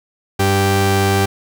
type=tone pair together; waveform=sawtooth; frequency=97.9 / 391.6 Hz; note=G2 / G4; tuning=-2 / -2 cents; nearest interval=2 octaves; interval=2400 cents; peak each=-11 dBFS; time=0.39-1.26 s; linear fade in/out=10 ms; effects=none